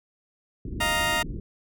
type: low-pass noise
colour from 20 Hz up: pink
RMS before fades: -34 dBFS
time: 0.65-1.4 s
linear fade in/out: 2 ms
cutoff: 390 Hz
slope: 48 dB/octave
type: chord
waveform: 15% pulse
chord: Eb suspended second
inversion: none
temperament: just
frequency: 622.3 / 700 / 933.4 Hz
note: Eb5 / F5 / Bb5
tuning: 0 / +4 / +2 cents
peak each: -23 / -23 / -20 dBFS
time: 0.8-1.23 s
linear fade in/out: 10 ms
effects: none